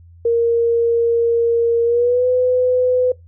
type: tone with pitch glide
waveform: sine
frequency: 466.2 to 502.6 Hz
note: A#4 to B4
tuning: 0 to +30 cents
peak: -12 dBFS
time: 0.25-3.12 s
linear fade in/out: 5 ms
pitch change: +130 cents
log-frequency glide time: 1.84-2.27 s
effects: noise-tail reverb RT60 0.2 s tail -23 dB re dry + added 85 Hz sine -41 dBFS peak until 3.27 s